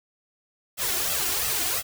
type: noise with flanger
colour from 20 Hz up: white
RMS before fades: -26 dBFS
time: 0.77-1.83 s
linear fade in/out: 50 ms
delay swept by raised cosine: 1.5 to 2.9 ms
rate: 2.9 Hz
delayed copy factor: +0.95
effects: none